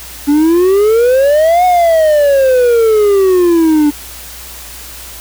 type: exponential two-way sweep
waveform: triangle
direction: up then down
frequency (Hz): 282.8 to 735 to 290.4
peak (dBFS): -4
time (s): 0.27-3.91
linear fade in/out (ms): 20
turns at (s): 1.65
effects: added 60 Hz sine -35 dBFS peak until 5.2 s + white hiss -30 dBFS RMS until 5.2 s